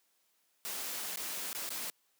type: noise with dropouts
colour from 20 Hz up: white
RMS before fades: -39 dBFS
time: 0.65-1.9 s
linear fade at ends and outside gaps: 0 ms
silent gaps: 1.159-1.172 / 1.53-1.549 / 1.691-1.704 s
effects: white hiss -74 dBFS RMS until 2.19 s + high-pass 200 Hz 12 dB/octave